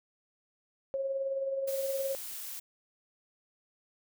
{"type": "tone with tremolo", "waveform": "sine", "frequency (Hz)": 542, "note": "C#5", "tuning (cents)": -39, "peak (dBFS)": -28, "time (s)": [0.94, 2.15], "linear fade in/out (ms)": 0, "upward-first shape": "triangle", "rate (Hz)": 19, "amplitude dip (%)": 50}
{"type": "noise", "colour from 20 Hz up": "blue", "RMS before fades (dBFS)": -41, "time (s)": [1.67, 2.6], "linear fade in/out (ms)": 10}
{"effects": []}